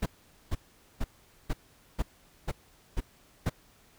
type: noise bursts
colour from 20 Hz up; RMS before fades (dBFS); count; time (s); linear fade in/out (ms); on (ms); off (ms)
brown; -28; 8; 0.02-3.498; 10; 41; 450
effects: pink hiss -61 dBFS RMS until 3.98 s